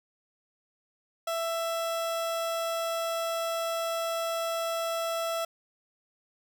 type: tone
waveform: 30% pulse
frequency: 664 Hz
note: E5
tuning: 12 cents sharp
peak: -26 dBFS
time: 1.27-5.45 s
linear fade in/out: 5 ms
effects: none